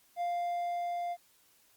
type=tone with level ramp; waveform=triangle; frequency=698.5 Hz; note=F5; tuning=in tune; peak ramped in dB=-28 to -31 dBFS; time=0.16-1.17 s; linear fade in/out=50 ms; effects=white hiss -66 dBFS RMS until 1.76 s + Opus 48 kbps